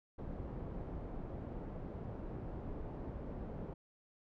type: low-pass noise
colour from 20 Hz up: pink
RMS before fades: -44 dBFS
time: 0.18-3.74 s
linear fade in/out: 10 ms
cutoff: 590 Hz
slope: 12 dB/octave
effects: none